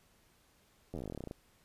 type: slowing click train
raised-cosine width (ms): 2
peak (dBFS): -28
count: 18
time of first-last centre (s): 0.94-1.311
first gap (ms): 11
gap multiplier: 1.08
effects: pink hiss -68 dBFS RMS until 1.64 s + resampled to 32000 Hz